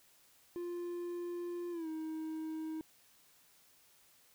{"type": "tone with pitch glide", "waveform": "triangle", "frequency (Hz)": [349.2, 316.5], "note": ["F4", "D#4"], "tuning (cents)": [0, 30], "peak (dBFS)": -36, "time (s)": [0.56, 2.81], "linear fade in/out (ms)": 0, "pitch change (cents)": -170, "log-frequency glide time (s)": [1.71, 1.88], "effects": ["white hiss -66 dBFS RMS until 4.34 s"]}